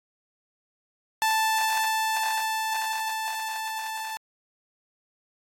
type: tone with level ramp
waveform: sawtooth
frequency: 880 Hz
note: A5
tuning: in tune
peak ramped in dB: -17 to -28 dBFS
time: 1.22-4.17 s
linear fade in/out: 0 ms
effects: AAC 48 kbps